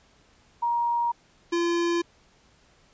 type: tone pair in turn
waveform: sine / square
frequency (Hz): 945 / 342.3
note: A#5 / F4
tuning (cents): +23 / -35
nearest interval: octave + tritone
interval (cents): 1758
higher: first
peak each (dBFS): -22 / -23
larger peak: first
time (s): 0.62-1.12 / 1.52-2.02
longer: neither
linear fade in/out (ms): 10
effects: pink hiss -60 dBFS RMS until 2.93 s + resampled to 16000 Hz